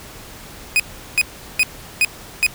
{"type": "tone bursts", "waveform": "40% pulse", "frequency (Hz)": 2500, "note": "D#7", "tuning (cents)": 8, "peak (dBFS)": -11, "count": 5, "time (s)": [0.76, 2.465], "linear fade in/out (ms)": 0, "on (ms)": 37, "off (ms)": 380, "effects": ["pink hiss -38 dBFS RMS until 2.54 s"]}